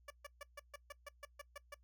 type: tone bursts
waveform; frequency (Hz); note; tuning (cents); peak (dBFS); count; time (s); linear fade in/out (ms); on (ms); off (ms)
15% pulse; 576; D5; -34; -40; 11; 0.08-1.744; 5; 24; 140
effects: noise-tail reverb RT60 0.1 s tail -20 dB re dry + added 60 Hz sine -65 dBFS peak until 1.83 s